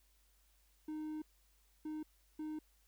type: tone bursts at uneven times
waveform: triangle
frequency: 308.4 Hz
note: D#4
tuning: 15 cents flat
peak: -38 dBFS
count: 3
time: 0.88-1.22 / 1.85-2.03 / 2.39-2.59 s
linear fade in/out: 5 ms
effects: added 50 Hz sine -70 dBFS peak until 2.87 s + white hiss -74 dBFS RMS until 2.87 s